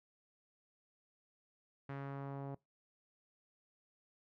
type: tone with low-pass filter sweep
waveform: sawtooth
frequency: 138.59 Hz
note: C#3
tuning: in tune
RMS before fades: -44 dBFS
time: 1.89-2.55 s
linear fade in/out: 5 ms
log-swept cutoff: 1800 to 760 Hz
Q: 1.4
effects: noise-tail reverb RT60 0.2 s tail -23 dB re dry